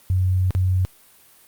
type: tone with dropouts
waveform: sine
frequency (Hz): 92.5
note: F#2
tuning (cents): 0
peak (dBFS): -16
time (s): 0.1-0.85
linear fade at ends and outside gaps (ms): 0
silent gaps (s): 0.507-0.55
effects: white hiss -52 dBFS RMS until 1.47 s + Opus 32 kbps